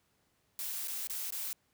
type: noise with dropouts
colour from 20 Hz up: blue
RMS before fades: -38 dBFS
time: 0.59-1.53 s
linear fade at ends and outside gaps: 1 ms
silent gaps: 0.875-0.881 / 1.072-1.097 / 1.305-1.323 s
effects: pink hiss -74 dBFS RMS until 1.73 s + high-pass 60 Hz 12 dB/octave